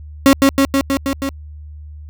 35% pulse tone with echo, 273.8 Hz, C#4, 21 cents flat, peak -4 dBFS, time 0.26-0.33 s, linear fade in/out 0 ms, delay 160 ms, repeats 6, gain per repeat -2 dB, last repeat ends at 1.29 s, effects added 75 Hz sine -31 dBFS peak until 2.09 s

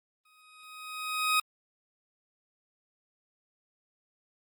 20% pulse tone with exponential growth, 1256 Hz, D#6, 16 cents sharp, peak -17 dBFS, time 0.25-1.4 s, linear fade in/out 5 ms, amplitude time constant 250 ms, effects Opus 32 kbps

